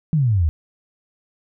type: exponential sweep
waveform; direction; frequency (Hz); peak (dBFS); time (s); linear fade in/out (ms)
sine; down; 166.8 to 73.42; -14; 0.13-0.49; 0
effects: none